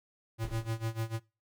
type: tone with tremolo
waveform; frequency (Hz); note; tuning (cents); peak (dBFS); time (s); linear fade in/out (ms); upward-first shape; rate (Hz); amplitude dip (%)
square; 112.7; A2; +42; -30; 0.38-1.2; 50; sine; 6.7; 90
type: noise with exponential decay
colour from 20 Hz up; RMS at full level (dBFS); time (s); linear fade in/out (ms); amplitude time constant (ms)
brown; -39; 0.44-1.13; 1; 150
effects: noise-tail reverb RT60 0.3 s tail -23 dB re dry + MP3 96 kbps